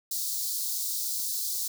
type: high-pass noise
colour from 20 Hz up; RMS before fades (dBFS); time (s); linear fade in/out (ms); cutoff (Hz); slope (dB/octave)
white; -31; 0.11-1.68; 5; 4000; 48
effects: none